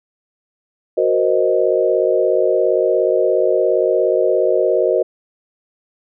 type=chord; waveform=sine; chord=C half-diminished seventh; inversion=second; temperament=equal; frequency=370 / 466.2 / 523.3 / 622.3 Hz; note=Gb4 / Bb4 / C5 / Eb5; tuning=0 / 0 / 0 / 0 cents; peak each=-18 dBFS; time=0.97-5.03 s; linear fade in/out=10 ms; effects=none